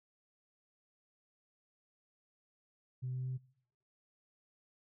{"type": "tone with pitch steps", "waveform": "sine", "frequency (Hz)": [127.4, 128.29, 129.18], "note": ["C3", "C3", "C3"], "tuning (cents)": [-46, -34, -22], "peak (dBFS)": -35, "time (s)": [3.02, 3.38], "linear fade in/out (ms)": 20, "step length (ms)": 120, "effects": ["noise-tail reverb RT60 0.7 s tail -23 dB re dry", "tanh soft clip ceiling -32 dBFS"]}